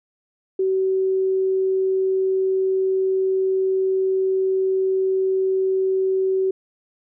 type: tone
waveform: sine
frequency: 380 Hz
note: F#4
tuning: 46 cents sharp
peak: -17 dBFS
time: 0.59-6.51 s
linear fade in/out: 5 ms
effects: none